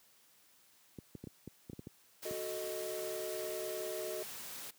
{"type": "clicks", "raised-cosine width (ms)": 3, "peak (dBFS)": -31, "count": 10, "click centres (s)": [0.987, 1.152, 1.24, 1.272, 1.476, 1.698, 1.732, 1.793, 1.871, 2.311]}
{"type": "noise", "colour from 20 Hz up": "white", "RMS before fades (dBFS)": -46, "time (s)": [2.22, 4.71], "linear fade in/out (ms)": 10}
{"type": "chord", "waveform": "triangle", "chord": "D# diminished", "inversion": "first", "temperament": "equal", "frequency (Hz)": [370, 440, 622.3], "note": ["F#4", "A4", "D#5"], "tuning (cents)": [0, 0, 0], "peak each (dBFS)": [-41, -42, -40], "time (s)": [2.25, 4.23], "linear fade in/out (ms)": 5}
{"effects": ["white hiss -66 dBFS RMS until 4.78 s", "high-pass 100 Hz 12 dB/octave"]}